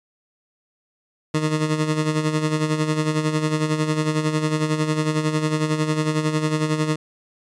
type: tone with tremolo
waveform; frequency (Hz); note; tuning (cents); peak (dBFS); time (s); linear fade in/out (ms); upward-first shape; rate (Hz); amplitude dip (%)
20% pulse; 154.6; D#3; -11; -12; 1.34-6.96; 5; sine; 11; 60
effects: resampled to 22050 Hz